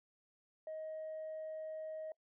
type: tone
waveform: sine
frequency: 629 Hz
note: D#5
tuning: 19 cents sharp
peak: -40 dBFS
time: 0.67-2.12 s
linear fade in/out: 2 ms
effects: noise-tail reverb RT60 0.1 s tail -26 dB re dry + tanh soft clip ceiling -39 dBFS